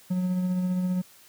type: tone with tremolo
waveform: triangle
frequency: 182.4 Hz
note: F#3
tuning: 24 cents flat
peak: -20 dBFS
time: 0.1-1.02 s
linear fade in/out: 10 ms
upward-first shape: triangle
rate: 15 Hz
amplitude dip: 35%
effects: white hiss -54 dBFS RMS until 1.28 s + high-pass 60 Hz 12 dB/octave